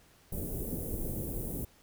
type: band-stop noise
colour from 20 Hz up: pink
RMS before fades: -36 dBFS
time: 0.32-1.65 s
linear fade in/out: 5 ms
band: 490 to 11000 Hz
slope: 24 dB/octave
effects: pink hiss -62 dBFS RMS until 1.82 s